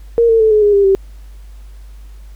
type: tone with pitch steps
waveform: sine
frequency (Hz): 466.2 / 452.1 / 438.5 / 425.3 / 412.5 / 400 / 388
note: A#4 / A4 / A4 / G#4 / G#4 / G4 / G4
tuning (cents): 0 / +47 / -6 / +41 / -12 / +35 / -18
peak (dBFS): -7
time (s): 0.18-0.95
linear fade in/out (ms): 0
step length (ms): 110
effects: added 50 Hz sine -32 dBFS peak until 2.35 s + pink hiss -52 dBFS RMS until 2.35 s